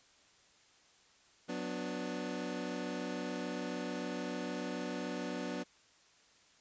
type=chord; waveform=25% pulse; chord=B minor; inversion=second; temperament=equal with one note detuned; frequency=183.08 / 246.9 / 293.7 Hz; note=F#3 / B3 / D4; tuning=-18 / 0 / 0 cents; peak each=-39 / -37 / -38 dBFS; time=1.48-5.64 s; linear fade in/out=20 ms; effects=white hiss -65 dBFS RMS until 6.6 s + resampled to 16000 Hz